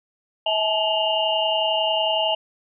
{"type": "tone cluster", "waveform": "sine", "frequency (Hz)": [645, 839, 870, 2839, 3044], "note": ["E5", "G#5", "A5", "F7", "F#7"], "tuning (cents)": [-38, 17, -20, 28, 48], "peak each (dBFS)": [-23, -31, -26, -23, -30], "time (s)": [0.46, 2.35], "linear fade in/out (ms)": 5, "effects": []}